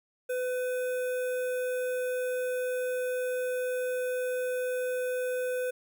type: tone with notch filter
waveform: square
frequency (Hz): 503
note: B4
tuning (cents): +32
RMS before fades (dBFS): -31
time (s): 0.29-5.71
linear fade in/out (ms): 10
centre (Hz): 4600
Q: 0.59
effects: 11-bit